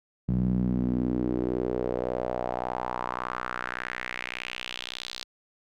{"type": "tone with band-pass filter sweep", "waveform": "sawtooth", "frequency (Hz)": 61.74, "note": "B1", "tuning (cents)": 0, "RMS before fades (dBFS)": -30, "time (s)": [0.28, 5.24], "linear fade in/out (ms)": 10, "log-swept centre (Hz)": [160, 4300], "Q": 3.1, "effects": []}